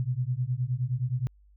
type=beating tone pair; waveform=sine; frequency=120.9 / 130.5 Hz; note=B2 / C3; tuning=-36 / -4 cents; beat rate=9.6 Hz; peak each=-29 dBFS; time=0-1.27 s; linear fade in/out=0 ms; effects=added 50 Hz sine -55 dBFS peak until 1.56 s